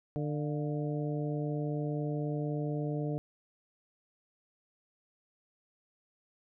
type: harmonic tone with a mistuned harmonic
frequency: 149 Hz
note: D3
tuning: 25 cents sharp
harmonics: 1 / 2 / 3 / 4 / 5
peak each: -33 / -37 / -39 / -42 / -47 dBFS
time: 0.16-3.18 s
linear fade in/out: 0 ms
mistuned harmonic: 5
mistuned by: -77 cents
effects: none